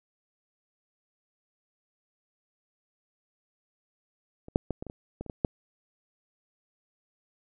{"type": "clicks", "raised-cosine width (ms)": 2, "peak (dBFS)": [-30, -8, -16, -22, -27, -26, -22, -30, -22, -10], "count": 10, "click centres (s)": [4.484, 4.559, 4.707, 4.825, 4.867, 4.899, 5.21, 5.263, 5.298, 5.448], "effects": []}